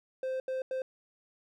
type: tone bursts at uneven times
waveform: triangle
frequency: 521 Hz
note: C5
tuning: 7 cents flat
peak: -29 dBFS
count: 3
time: 0.23-0.4 / 0.48-0.62 / 0.71-0.82 s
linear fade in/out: 2 ms
effects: none